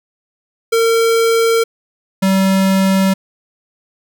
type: tone pair in turn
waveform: square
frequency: 456.6 / 191.98 Hz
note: A#4 / G3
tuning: -36 / -36 cents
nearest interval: octave + minor third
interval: 1500 cents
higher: first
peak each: -11 dBFS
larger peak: neither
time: 0.72-1.64 / 2.22-3.14 s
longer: neither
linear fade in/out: 10 ms
effects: none